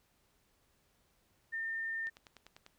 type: tone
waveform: sine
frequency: 1810 Hz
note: A6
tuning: 48 cents sharp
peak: -35 dBFS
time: 1.52-2.1 s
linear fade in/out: 20 ms
type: click train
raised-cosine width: 0.2 ms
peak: -35 dBFS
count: 7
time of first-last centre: 2.07-2.664 s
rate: 10.1 Hz
effects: pink hiss -73 dBFS RMS until 2.78 s